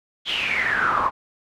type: noise with band-pass filter sweep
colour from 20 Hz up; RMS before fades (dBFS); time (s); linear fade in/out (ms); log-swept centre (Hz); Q
brown; -22; 0.25-1.11; 50; 3300 to 1000; 9.4
effects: none